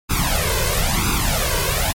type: noise with flanger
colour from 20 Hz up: pink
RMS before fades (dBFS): -19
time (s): 0.09-1.93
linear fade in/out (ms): 20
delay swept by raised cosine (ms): 0.8 to 2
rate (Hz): 1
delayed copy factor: +1
effects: MP3 64 kbps